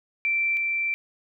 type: tone pair in turn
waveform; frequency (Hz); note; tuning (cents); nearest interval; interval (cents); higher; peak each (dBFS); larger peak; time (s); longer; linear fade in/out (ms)
sine; 2344 / 2344; D7 / D7; -4 / -4; unison; 0; neither; -21 / -23; first; 0.25-0.57 / 0.57-0.94; second; 0
effects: none